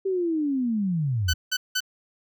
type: linear sweep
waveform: sine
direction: down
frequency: 392 to 73.42 Hz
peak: -22 dBFS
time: 0.05-1.34 s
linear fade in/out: 10 ms
type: tone bursts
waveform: 15% pulse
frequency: 1505 Hz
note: F#6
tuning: 29 cents sharp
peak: -16 dBFS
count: 3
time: 1.28-1.805 s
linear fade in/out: 10 ms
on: 55 ms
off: 180 ms
effects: none